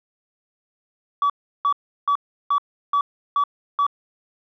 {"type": "tone bursts", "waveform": "sine", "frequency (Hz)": 1143, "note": "D6", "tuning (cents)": -47, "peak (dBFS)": -14, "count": 7, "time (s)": [1.22, 3.866], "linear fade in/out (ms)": 2, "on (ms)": 78, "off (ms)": 350, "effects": ["tanh soft clip ceiling -14 dBFS"]}